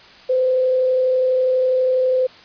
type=tone with frequency modulation; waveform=sine; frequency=513 Hz; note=C5; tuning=34 cents flat; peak=-14 dBFS; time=0.29-2.27 s; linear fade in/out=10 ms; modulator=32.2 Hz; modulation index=0.21; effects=white hiss -44 dBFS RMS until 2.44 s + resampled to 11025 Hz